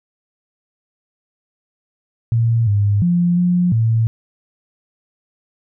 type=tone with pitch steps; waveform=sine; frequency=115.4 / 102.1 / 174.6 / 177.7 / 113.2 Hz; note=A#2 / G#2 / F3 / F3 / A2; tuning=-17 / -29 / 0 / +30 / +50 cents; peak=-12 dBFS; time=2.32-4.07 s; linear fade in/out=0 ms; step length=350 ms; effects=none